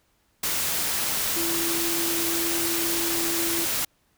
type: tone in noise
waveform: sine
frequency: 336 Hz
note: E4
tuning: 33 cents sharp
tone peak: -29 dBFS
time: 1.36-3.65 s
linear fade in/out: 5 ms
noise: white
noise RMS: -26 dBFS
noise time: 0.43-3.85 s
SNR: -6 dB
effects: pink hiss -67 dBFS RMS until 4.17 s